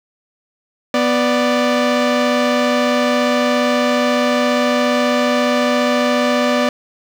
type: tone pair together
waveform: sawtooth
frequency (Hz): 246.9 / 588.4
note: B3 / D5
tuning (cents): 0 / +3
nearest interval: octave + minor third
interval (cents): 1503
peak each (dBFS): -12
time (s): 0.94-6.69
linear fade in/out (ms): 2
effects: low-pass 5000 Hz 12 dB/octave + 7-bit